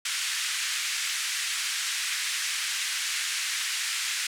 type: band-pass noise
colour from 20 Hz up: pink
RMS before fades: -30 dBFS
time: 0.05-4.27 s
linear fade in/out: 5 ms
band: 1700 to 9600 Hz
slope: 24 dB/octave
effects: none